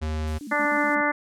square tone, 77.78 Hz, D#2, in tune, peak -26 dBFS, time 0.01-0.39 s, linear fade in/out 20 ms
violet noise, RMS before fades -41 dBFS, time 0.27-0.95 s, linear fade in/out 5 ms
sine tone with vibrato, 251.8 Hz, B3, 34 cents sharp, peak -34 dBFS, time 0.41-1.01 s, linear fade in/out 0 ms, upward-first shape square, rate 8.2 Hz, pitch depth 250 cents each way
harmonic tone, 293.7 Hz, D4, in tune, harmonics 1 / 2 / 3 / 4 / 5 / 6 / 7, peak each -28 / -28 / -28 / -28 / -28 / -28 / -28 dBFS, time 0.51-1.12 s, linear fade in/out 10 ms
effects low-pass 7000 Hz 12 dB/octave

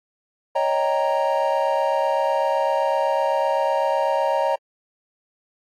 triangle chord, Eb dominant seventh, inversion third, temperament equal, 554.4 / 622.3 / 784 / 932.3 Hz, Db5 / Eb5 / G5 / Bb5, 0 / 0 / 0 / 0 cents, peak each -21 / -22 / -25 / -21 dBFS, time 0.55-4.56 s, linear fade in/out 10 ms, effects AAC 64 kbps

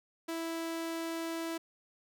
sawtooth tone, 329.6 Hz, E4, in tune, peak -31 dBFS, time 0.28-1.58 s, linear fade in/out 10 ms, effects none

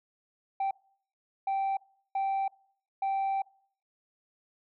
sine tone bursts at uneven times, 780 Hz, G5, 9 cents flat, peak -24 dBFS, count 4, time 0.6-0.71 / 1.47-1.77 / 2.15-2.48 / 3.02-3.42 s, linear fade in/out 5 ms, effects noise-tail reverb RT60 0.6 s tail -25 dB re dry + tanh soft clip ceiling -26 dBFS

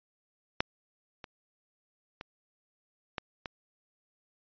clicks, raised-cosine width 0.3 ms, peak -9 / -26 / -24 / -17 / -20 dBFS, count 5, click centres 0.605 / 1.242 / 2.211 / 3.182 / 3.458 s, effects resampled to 11025 Hz

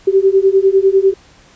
sine beating tone pair, 382.1 / 392.1 Hz, G4 / G4, -44 / 0 cents, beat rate 10 Hz, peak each -11 dBFS, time 0.07-1.14 s, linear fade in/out 10 ms, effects pink hiss -46 dBFS RMS until 1.55 s + resampled to 16000 Hz

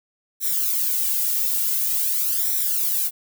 violet noise with flanger, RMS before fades -22 dBFS, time 0.4-3.11 s, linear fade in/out 50 ms, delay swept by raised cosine 0.52 to 2.22 ms, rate 0.47 Hz, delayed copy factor +0.85, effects none

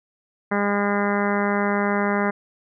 harmonic tone, 203 Hz, G#3, 39 cents flat, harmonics 1 / 2 / 3 / 4 / 5 / 6 / 7 / 8 / 9 / 10, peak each -23 / -26 / -28 / -29 / -30 / -31 / -31 / -32 / -33 / -33 dBFS, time 0.51-2.31 s, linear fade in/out 10 ms, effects none

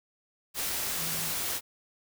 sine tone in noise, 164 Hz, E3, 9 cents flat, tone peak -42 dBFS, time 0.97-1.33 s, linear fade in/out 50 ms, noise white, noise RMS -32 dBFS, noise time 0.54-1.61 s, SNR -13 dB, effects none

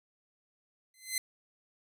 10% pulse tone with exponential growth, 2053 Hz, C7, 33 cents flat, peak -18 dBFS, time 0.94-1.18 s, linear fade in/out 2 ms, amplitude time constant 52 ms, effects none

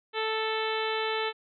harmonic tone, 440 Hz, A4, in tune, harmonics 1 / 2 / 3 / 4 / 5 / 6 / 7 / 8 / 9, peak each -31 / -34 / -36 / -37 / -38 / -39 / -39 / -40 / -41 dBFS, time 0.13-1.33 s, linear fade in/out 50 ms, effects none

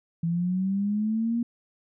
sine linear sweep, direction up, 164.81 to 238.1 Hz, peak -23 dBFS, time 0.23-1.43 s, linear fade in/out 5 ms, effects none

